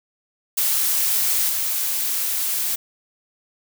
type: noise with level steps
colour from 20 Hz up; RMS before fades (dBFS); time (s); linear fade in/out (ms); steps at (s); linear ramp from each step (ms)
blue; -20 / -23; 0.57-2.76; 10; 1.48; 20
effects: none